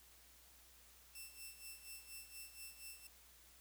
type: tone with tremolo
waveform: 5% pulse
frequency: 2680 Hz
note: E7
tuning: 28 cents sharp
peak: -40 dBFS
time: 1.15-3.07 s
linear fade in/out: 2 ms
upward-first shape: sine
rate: 4.2 Hz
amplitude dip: 75%
effects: added 60 Hz sine -70 dBFS peak until 3.6 s + white hiss -65 dBFS RMS until 3.6 s